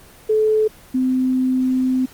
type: tone pair in turn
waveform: sine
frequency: 432.7 / 257.5 Hz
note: A4 / C4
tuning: -29 / -28 cents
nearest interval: major sixth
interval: 899 cents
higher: first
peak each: -13 / -15 dBFS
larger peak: first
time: 0.29-0.68 / 0.94-2.06 s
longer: second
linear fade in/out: 10 ms
effects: pink hiss -45 dBFS RMS until 2.13 s + Opus 24 kbps